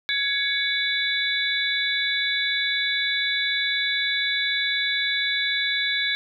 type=tone cluster; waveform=sine; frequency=1670 / 2234 / 3500 / 3921 Hz; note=G#6 / C#7 / A7 / B7; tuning=+9 / +13 / -10 / -13 cents; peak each=-27 dBFS; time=0.09-6.15 s; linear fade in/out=0 ms; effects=none